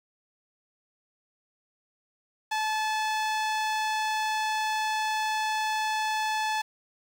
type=tone; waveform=sawtooth; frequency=866 Hz; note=A5; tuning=28 cents flat; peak=-22 dBFS; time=2.51-6.62 s; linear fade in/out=10 ms; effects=low-pass 7000 Hz 12 dB/octave + 8-bit